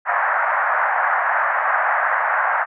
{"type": "band-pass noise", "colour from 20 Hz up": "white", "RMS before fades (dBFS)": -19, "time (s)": [0.05, 2.66], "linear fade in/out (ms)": 50, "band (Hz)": [640, 1800], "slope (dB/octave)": 48, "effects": []}